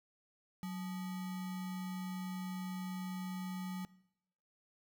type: tone with sample-and-hold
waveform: sine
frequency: 184.7 Hz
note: F#3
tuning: 3 cents flat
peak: -38 dBFS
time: 0.63-3.85 s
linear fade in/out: 0 ms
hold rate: 1050 Hz
effects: noise-tail reverb RT60 0.8 s tail -21 dB re dry